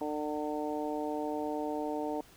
harmonic tone, 150 Hz, D3, 37 cents sharp, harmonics 2 / 3 / 4 / 5 / 6, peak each -36 / -38 / -39 / -40 / -41 dBFS, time 0.01-2.21 s, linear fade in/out 2 ms, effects pink hiss -58 dBFS RMS until 2.36 s

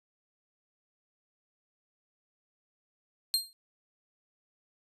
sawtooth tone with exponential decay, 4196 Hz, C8, 4 cents sharp, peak -19 dBFS, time 3.34-3.53 s, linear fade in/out 0 ms, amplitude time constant 40 ms, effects resampled to 32000 Hz

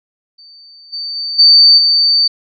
sine tone with level steps, 4579 Hz, D8, 45 cents flat, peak -37 / -20 / -18 / -3 / -8 dBFS, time 0.38-2.28 s, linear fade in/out 10 ms, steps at 0.92 / 1.15 / 1.38 / 1.77 s, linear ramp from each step 20 ms, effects none

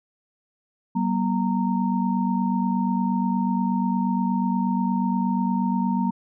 sine tone cluster, 190.5 / 238.9 / 924 Hz, G3 / A#3 / A#5, -49 / +43 / -16 cents, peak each -23 / -24 / -28 dBFS, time 0.95-6.11 s, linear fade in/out 10 ms, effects none

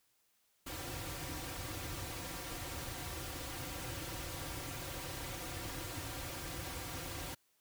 pink noise with comb filter, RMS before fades -43 dBFS, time 0.66-7.35 s, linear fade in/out 10 ms, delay 4.7 ms, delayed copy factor -0.9, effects white hiss -75 dBFS RMS until 7.6 s

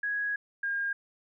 sine tone pair in turn, 1661.2 / 1615.8 Hz, G#6 / G#6, 0 / -48 cents, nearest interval unison, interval 48 cents, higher first, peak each -28 dBFS, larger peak neither, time 0.03-0.36 / 0.63-0.93 s, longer first, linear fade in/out 5 ms, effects none

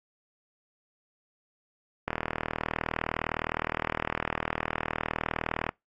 click train, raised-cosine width 0.5 ms, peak -13 dBFS, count 144, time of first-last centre 2.08-5.691 s, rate 39.6 Hz, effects noise-tail reverb RT60 0.2 s tail -25 dB re dry + AAC 48 kbps

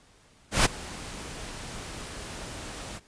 pink noise with ADSR envelope, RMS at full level -18 dBFS, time 0.51-3 s, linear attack 140 ms, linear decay 19 ms, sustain -21 dB, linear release 34 ms, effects pink hiss -59 dBFS RMS until 3.07 s + resampled to 22050 Hz

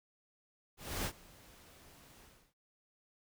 pink noise with ADSR envelope, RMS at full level -36 dBFS, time 0.77-2.54 s, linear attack 280 ms, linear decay 69 ms, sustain -23 dB, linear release 330 ms, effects none

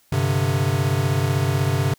square chord, G suspended fourth, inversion none, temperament equal, 98 / 130.81 / 146.83 Hz, G2 / C3 / D3, 0 / 0 / 0 cents, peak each -24 / -22 / -25 dBFS, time 0.12-1.94 s, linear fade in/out 5 ms, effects white hiss -59 dBFS RMS until 1.98 s

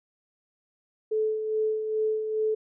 sine tone with tremolo, 434.2 Hz, A4, 23 cents flat, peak -22 dBFS, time 1.11-2.55 s, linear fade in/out 10 ms, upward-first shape sine, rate 2.4 Hz, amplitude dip 50%, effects none

